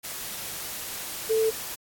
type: tone in noise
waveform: sine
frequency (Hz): 443.3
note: A4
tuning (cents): +13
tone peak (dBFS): -20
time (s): 1.29-1.51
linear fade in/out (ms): 20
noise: white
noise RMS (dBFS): -35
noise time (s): 0.03-1.76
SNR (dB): +12
effects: AAC 64 kbps